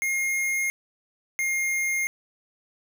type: tone pair in turn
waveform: square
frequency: 2137 / 2128 Hz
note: C7 / C7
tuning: +36 / +29 cents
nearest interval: unison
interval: 7 cents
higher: first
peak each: -24 dBFS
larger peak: neither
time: 0.02-0.7 / 1.39-2.07 s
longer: neither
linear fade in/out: 0 ms
effects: none